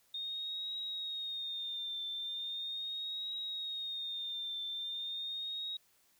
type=tone with vibrato; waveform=sine; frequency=3683 Hz; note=A#7; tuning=22 cents flat; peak=-37 dBFS; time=0.14-5.77 s; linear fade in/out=5 ms; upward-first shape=triangle; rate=0.39 Hz; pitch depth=65 cents each way; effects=white hiss -70 dBFS RMS until 6.19 s